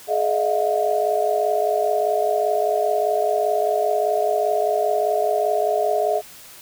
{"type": "tone cluster", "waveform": "sine", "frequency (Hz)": [423.2, 614, 659, 717], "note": ["G#4", "D#5", "E5", "F5"], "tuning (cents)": [33, -23, -1, 45], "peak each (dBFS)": -23, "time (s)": [0.07, 6.22], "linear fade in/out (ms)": 50, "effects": ["white hiss -43 dBFS RMS until 6.61 s"]}